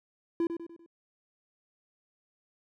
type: tone with echo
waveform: triangle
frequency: 336.7 Hz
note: E4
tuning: 37 cents sharp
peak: -23 dBFS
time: 0.4-0.47 s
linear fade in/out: 2 ms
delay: 98 ms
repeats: 4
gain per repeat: -7 dB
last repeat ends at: 0.862 s
effects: none